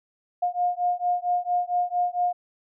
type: beating tone pair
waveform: sine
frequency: 710 / 714.4 Hz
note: F5 / F5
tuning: +28 / +39 cents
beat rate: 4.4 Hz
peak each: -25 dBFS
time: 0.42-2.33 s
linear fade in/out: 10 ms
effects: none